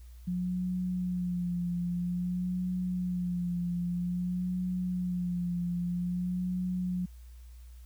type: tone with vibrato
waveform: sine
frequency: 178.6 Hz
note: F3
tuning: 39 cents sharp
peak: -29 dBFS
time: 0.27-7.06 s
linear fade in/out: 10 ms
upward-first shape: sine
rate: 0.51 Hz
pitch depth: 35 cents each way
effects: added 60 Hz sine -46 dBFS peak until 7.85 s + white hiss -65 dBFS RMS until 7.85 s

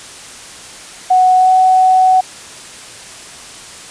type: tone with pitch glide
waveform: sine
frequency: 740 to 747.3 Hz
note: F#5 to F#5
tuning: 0 to +17 cents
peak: -6 dBFS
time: 1.1-2.21 s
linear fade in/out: 10 ms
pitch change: +17 cents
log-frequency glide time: 1.37-1.5 s
effects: white hiss -33 dBFS RMS until 3.9 s + resampled to 22050 Hz

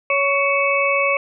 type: harmonic tone with a mistuned harmonic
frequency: 559 Hz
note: C#5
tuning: 14 cents sharp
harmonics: 1 / 2 / 4 / 5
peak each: -20 / -22 / -20 / -22 dBFS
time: 0.1-1.17 s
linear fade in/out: 2 ms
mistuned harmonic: 5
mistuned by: -120 cents
effects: none

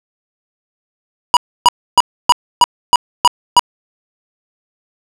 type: tone bursts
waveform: square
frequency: 971 Hz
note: B5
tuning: 30 cents flat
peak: -4 dBFS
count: 8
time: 1.34-3.594 s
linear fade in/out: 0 ms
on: 28 ms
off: 290 ms
effects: low-pass 9000 Hz 12 dB/octave

